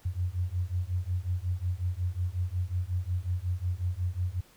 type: beating tone pair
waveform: sine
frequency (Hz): 87.31 / 92.81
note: F2 / F#2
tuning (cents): 0 / +6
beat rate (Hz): 5.5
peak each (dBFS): -31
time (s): 0.05-4.41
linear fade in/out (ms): 10
effects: pink hiss -59 dBFS RMS until 4.56 s